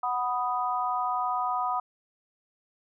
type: chord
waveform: sine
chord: B major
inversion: second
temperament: equal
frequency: 740 / 987.8 / 1244.5 Hz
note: F#5 / B5 / D#6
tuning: 0 / 0 / 0 cents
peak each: -30 dBFS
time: 0.03-1.8 s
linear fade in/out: 5 ms
effects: none